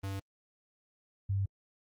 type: tone pair in turn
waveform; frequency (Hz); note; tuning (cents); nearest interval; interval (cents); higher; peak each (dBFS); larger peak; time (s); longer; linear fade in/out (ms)
square / sine; 97.6 / 98.17; G2 / G2; -7 / +3; unison; 10; second; -35 / -28; second; 0.03-0.2 / 1.29-1.46; neither; 10
effects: Opus 24 kbps